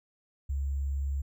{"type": "tone with sample-and-hold", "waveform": "sine", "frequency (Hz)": 69.3, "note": "C#2", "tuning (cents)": 0, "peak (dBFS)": -28, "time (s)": [0.49, 1.22], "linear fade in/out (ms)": 10, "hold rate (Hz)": 7350, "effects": []}